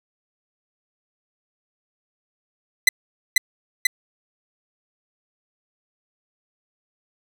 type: tone with echo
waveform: sawtooth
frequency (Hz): 2012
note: B6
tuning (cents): +32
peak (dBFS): -6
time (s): 2.87-2.89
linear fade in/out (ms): 5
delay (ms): 490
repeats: 2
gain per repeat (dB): -2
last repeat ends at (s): 3.87
effects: none